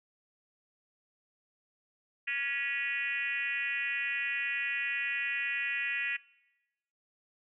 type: tone with frequency modulation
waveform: sine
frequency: 2201 Hz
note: C#7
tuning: 13 cents flat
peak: -30 dBFS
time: 2.27-6.17 s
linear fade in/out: 10 ms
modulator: 264 Hz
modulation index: 2
effects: noise-tail reverb RT60 1.0 s tail -22 dB re dry